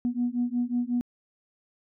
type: beating tone pair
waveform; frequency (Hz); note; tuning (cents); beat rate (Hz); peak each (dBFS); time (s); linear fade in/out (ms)
sine; 240.4 / 245.9; B3 / B3; -46 / -7; 5.5; -27; 0.05-1.01; 0
effects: tanh soft clip ceiling -18 dBFS